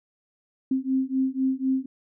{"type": "beating tone pair", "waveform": "sine", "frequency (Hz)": [261.6, 265.6], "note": ["C4", "C4"], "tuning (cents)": [0, 26], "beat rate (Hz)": 4, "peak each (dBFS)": -25, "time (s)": [0.71, 1.86], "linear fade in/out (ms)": 5, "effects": []}